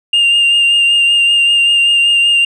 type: tone with vibrato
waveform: sine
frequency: 2803 Hz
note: F7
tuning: 6 cents sharp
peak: -5 dBFS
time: 0.13-2.45 s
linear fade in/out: 5 ms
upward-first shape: sine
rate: 5.2 Hz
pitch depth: 19 cents each way
effects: tanh soft clip ceiling -6 dBFS